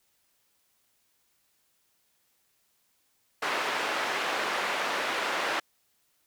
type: band-pass noise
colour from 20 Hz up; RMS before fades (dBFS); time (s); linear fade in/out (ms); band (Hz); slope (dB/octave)
white; -30; 3.42-5.6; 5; 410 to 2000; 12
effects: white hiss -71 dBFS RMS until 6.26 s